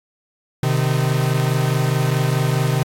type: tone pair together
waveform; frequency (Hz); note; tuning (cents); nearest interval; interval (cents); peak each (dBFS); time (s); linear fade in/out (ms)
45% pulse; 128.7 / 153.4; C3 / D#3; -28 / -24; minor third; 304; -18 / -20; 0.63-2.83; 2
effects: AAC 64 kbps